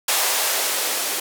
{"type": "noise with band-pass filter sweep", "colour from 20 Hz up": "violet", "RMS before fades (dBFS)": -22, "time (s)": [0.08, 1.2], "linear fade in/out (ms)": 5, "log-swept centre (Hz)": [660, 360], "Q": 1.4, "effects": []}